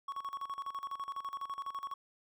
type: tone with tremolo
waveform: triangle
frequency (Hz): 1109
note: C#6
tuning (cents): 0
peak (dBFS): -34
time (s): 0.08-1.94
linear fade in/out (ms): 5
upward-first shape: square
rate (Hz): 12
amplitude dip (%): 80
effects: none